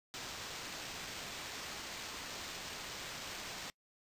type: noise with sample-and-hold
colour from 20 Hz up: blue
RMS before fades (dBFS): -45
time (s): 0.14-3.7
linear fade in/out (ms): 0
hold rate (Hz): 11025
effects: noise-tail reverb RT60 0.1 s tail -25 dB re dry + resampled to 32000 Hz